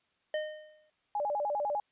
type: tone with exponential decay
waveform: square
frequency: 614 Hz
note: D#5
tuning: 23 cents flat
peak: -29 dBFS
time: 0.34-0.9 s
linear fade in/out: 2 ms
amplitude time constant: 120 ms
type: tone with vibrato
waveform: sine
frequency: 698.5 Hz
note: F5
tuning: in tune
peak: -29 dBFS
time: 1.15-1.8 s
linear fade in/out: 2 ms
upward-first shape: square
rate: 10 Hz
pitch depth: 300 cents each way
effects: white hiss -74 dBFS RMS until 1.91 s + resampled to 8000 Hz